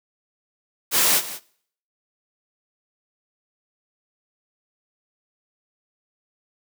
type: noise with echo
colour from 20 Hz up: white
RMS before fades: -18 dBFS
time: 0.91-1.22 s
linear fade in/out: 50 ms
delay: 180 ms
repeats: 1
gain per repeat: -15 dB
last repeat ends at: 1.4 s
effects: noise-tail reverb RT60 0.6 s tail -21 dB re dry + high-pass 200 Hz 12 dB/octave